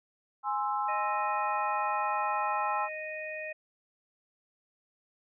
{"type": "chord", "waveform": "sine", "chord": "Ab augmented", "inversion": "none", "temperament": "equal", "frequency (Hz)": [830.6, 1046.5, 1318.5], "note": ["Ab5", "C6", "E6"], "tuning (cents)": [0, 0, 0], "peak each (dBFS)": [-31, -33, -34], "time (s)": [0.43, 2.89], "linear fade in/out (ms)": 50}
{"type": "harmonic tone", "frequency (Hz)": 620, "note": "D#5", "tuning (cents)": -6, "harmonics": [1, 3, 4], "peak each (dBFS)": [-39, -41, -40], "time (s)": [0.88, 3.53], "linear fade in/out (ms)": 10}
{"effects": []}